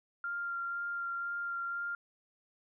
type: tone with vibrato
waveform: sine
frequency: 1391 Hz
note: F6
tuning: 7 cents flat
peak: -34 dBFS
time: 0.24-1.95 s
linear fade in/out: 2 ms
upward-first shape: sine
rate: 2 Hz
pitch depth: 11 cents each way
effects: none